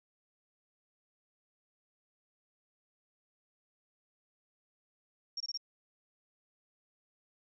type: tone bursts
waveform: sine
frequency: 5550 Hz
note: F8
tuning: 12 cents flat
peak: -35 dBFS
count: 4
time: 5.37-5.575 s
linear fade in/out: 5 ms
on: 34 ms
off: 23 ms
effects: none